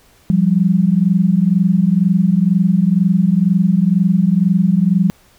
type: tone pair together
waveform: sine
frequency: 173.3 / 195.37 Hz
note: F3 / G3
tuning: -13 / -6 cents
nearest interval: major second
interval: 207 cents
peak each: -13 dBFS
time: 0.3-5.1 s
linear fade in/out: 0 ms
effects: pink hiss -51 dBFS RMS until 5.38 s